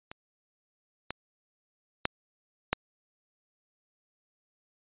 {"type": "clicks", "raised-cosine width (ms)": 0.3, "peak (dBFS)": [-25, -17, -9, -8], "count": 4, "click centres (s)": [0.115, 1.106, 2.054, 2.73], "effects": ["resampled to 8000 Hz"]}